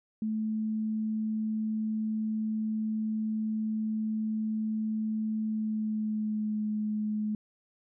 sine tone with pitch glide, 217.6 to 212.8 Hz, A3 to G#3, -19 to +42 cents, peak -28 dBFS, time 0.22-7.35 s, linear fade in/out 2 ms, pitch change -39 cents, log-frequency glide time 5.44-6.64 s, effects none

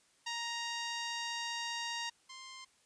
10% pulse tone pair in turn, 935 / 1049.5 Hz, A#5 / C6, +5 / +5 cents, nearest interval major second, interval 200 cents, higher second, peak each -28 / -39 dBFS, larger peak first, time 0.26-2.1 / 2.29-2.65 s, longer first, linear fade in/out 10 ms, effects white hiss -69 dBFS RMS until 2.85 s + resampled to 22050 Hz

